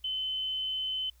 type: tone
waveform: sine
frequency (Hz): 3048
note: G7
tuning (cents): -49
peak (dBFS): -30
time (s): 0.04-1.1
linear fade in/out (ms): 5
effects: added 60 Hz sine -58 dBFS peak until 1.2 s + white hiss -68 dBFS RMS until 1.2 s